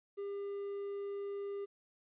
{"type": "tone", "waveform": "triangle", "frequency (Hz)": 401.2, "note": "G4", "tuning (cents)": 40, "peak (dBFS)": -36, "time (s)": [0.17, 1.66], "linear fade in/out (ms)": 20, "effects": ["resampled to 8000 Hz", "13-bit"]}